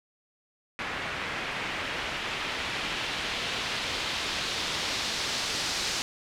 white noise with low-pass filter sweep, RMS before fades -32 dBFS, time 0.79-6.02 s, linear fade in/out 0 ms, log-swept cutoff 2100 to 5100 Hz, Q 1.3, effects none

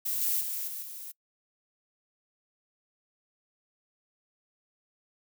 violet noise with level steps, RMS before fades -31 / -28 / -34 / -38 / -42 dBFS, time 0.05-1.12 s, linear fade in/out 10 ms, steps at 0.21 / 0.4 / 0.67 / 0.82 s, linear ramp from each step 10 ms, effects noise-tail reverb RT60 0.1 s tail -24 dB re dry

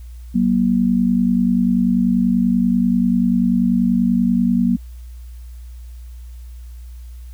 sine tone pair together, 187.3 / 237.6 Hz, F#3 / A#3, +21 / +33 cents, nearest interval major third, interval 412 cents, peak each -17 / -15 dBFS, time 0.34-4.77 s, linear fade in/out 20 ms, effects added 60 Hz sine -32 dBFS peak until 7.33 s + white hiss -55 dBFS RMS until 7.33 s

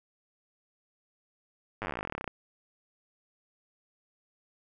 slowing click train, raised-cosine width 0.5 ms, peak -19 dBFS, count 25, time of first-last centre 1.82-2.277 s, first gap 9 ms, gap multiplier 1.06, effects none

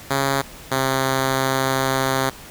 5% pulse tone pair in turn, 137.1 / 133.04 Hz, C#3 / C3, -19 / +29 cents, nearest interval minor second, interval 52 cents, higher first, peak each -7 dBFS, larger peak neither, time 0.1-0.42 / 0.71-2.3 s, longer second, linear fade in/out 10 ms, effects pink hiss -40 dBFS RMS until 2.5 s

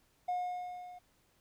triangle tone with level ramp, 720 Hz, F#5, 47 cents flat, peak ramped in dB -27 to -46 dBFS, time 0.28-0.99 s, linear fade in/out 10 ms, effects tanh soft clip ceiling -27 dBFS + pink hiss -71 dBFS RMS until 1.4 s

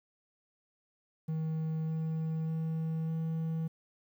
triangle tone with pitch steps, 158.9 / 159.82 / 160.75 / 161.68 Hz, D#3 / D#3 / E3 / E3, +37 / +47 / -43 / -33 cents, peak -29 dBFS, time 1.28-3.68 s, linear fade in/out 10 ms, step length 600 ms, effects 11-bit

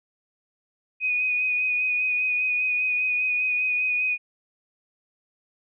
sine tone with vibrato, 2489 Hz, D#7, in tune, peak -21 dBFS, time 1-4.18 s, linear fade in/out 50 ms, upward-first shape sine, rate 5 Hz, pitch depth 22 cents each way, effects none

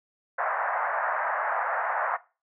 pink band-pass noise, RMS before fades -28 dBFS, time 0.38-2.17 s, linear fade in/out 10 ms, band 620 to 1800 Hz, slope 48 dB/octave, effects noise-tail reverb RT60 0.3 s tail -18 dB re dry

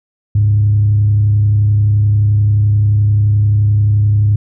sine tone with frequency modulation, 103.83 Hz, G#2, in tune, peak -7 dBFS, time 0.35-4.36 s, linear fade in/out 5 ms, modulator 31.5 Hz, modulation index 0.26, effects tanh soft clip ceiling -3 dBFS

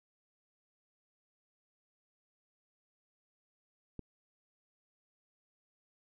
click, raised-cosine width 3 ms, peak -29 dBFS, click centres 3.993 s, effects none

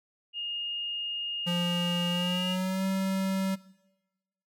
sine tone, 2841 Hz, F7, 29 cents sharp, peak -32 dBFS, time 0.33-2.57 s, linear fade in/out 50 ms
square tone with pitch glide, 174.61 to 191.52 Hz, F3 to G3, 0 to -40 cents, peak -28 dBFS, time 1.46-3.56 s, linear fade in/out 20 ms, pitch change +160 cents, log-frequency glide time 2.1-2.85 s
effects noise-tail reverb RT60 1.0 s tail -19 dB re dry

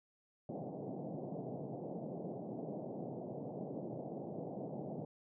pink band-pass noise, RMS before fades -44 dBFS, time 0.49-5.05 s, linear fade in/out 2 ms, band 130 to 740 Hz, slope 48 dB/octave, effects none

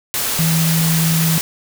sine tone in noise, 162.9 Hz, E3, 20 cents flat, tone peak -14 dBFS, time 0.39-1.38 s, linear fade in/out 0 ms, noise white, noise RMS -20 dBFS, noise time 0.14-1.41 s, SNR +3 dB, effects none

